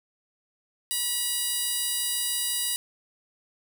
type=tone with high-pass filter; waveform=15% pulse; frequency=966 Hz; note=B5; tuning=39 cents flat; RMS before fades=-28 dBFS; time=0.91-2.76 s; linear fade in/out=0 ms; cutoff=6100 Hz; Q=0.74; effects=none